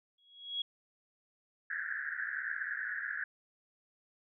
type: tone with exponential growth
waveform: sine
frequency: 3322 Hz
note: G#7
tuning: in tune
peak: -30 dBFS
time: 0.18-0.62 s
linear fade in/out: 5 ms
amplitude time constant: 94 ms
type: band-pass noise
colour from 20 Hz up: white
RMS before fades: -38 dBFS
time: 1.7-3.24 s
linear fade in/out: 5 ms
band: 1500 to 1800 Hz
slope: 96 dB/octave
effects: none